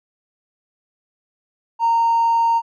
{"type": "tone with hard clipping", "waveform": "sine", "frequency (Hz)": 923, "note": "A#5", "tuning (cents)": -17, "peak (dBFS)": -14, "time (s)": [1.79, 2.62], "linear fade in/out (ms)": 50, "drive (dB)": 1, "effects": []}